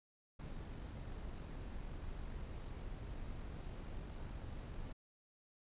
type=noise with amplitude modulation; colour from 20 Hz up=brown; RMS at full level=-45 dBFS; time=0.39-4.93 s; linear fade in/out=10 ms; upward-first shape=sine; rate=46.7 Hz; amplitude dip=25%; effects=resampled to 8000 Hz